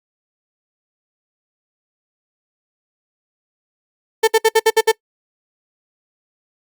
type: tone bursts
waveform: 35% pulse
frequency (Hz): 444.8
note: A4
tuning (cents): +19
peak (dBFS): -7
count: 7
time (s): 4.23-4.918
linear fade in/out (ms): 10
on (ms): 46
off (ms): 61
effects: noise-tail reverb RT60 0.1 s tail -23 dB re dry + Opus 48 kbps